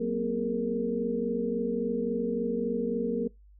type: tone cluster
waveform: sine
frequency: 187.2 / 233.1 / 256.7 / 412 / 465.2 Hz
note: F#3 / A#3 / C4 / G#4 / A#4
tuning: +20 / 0 / -33 / -14 / -4 cents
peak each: -36 / -31 / -37 / -36 / -30 dBFS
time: 0-3.28 s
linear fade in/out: 10 ms
effects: noise-tail reverb RT60 0.2 s tail -24 dB re dry + added 50 Hz sine -52 dBFS peak until 3.59 s